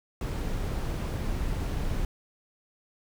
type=noise; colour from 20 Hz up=brown; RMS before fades=-30 dBFS; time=0.21-2.05 s; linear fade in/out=2 ms; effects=none